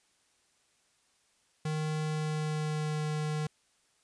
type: tone with pitch glide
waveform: square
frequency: 154.6 to 152.65 Hz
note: D#3 to D#3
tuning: -11 to -33 cents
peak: -31 dBFS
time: 1.65-3.47 s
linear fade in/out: 5 ms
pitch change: -22 cents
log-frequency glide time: 2.03-3.03 s
effects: white hiss -70 dBFS RMS until 4.03 s + resampled to 22050 Hz